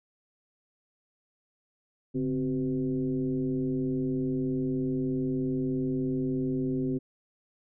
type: tone with frequency modulation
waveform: sine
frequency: 261.6 Hz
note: C4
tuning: in tune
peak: -26 dBFS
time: 2.14-6.99 s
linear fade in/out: 20 ms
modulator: 120 Hz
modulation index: 1
effects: none